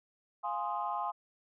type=chord; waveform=sine; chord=F minor seventh; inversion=none; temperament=equal; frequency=698.5 / 830.6 / 1046.5 / 1244.5 Hz; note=F5 / Ab5 / C6 / Eb6; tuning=0 / 0 / 0 / 0 cents; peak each=-39 / -36 / -36 / -40 dBFS; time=0.43-1.12 s; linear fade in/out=20 ms; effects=tanh soft clip ceiling -22 dBFS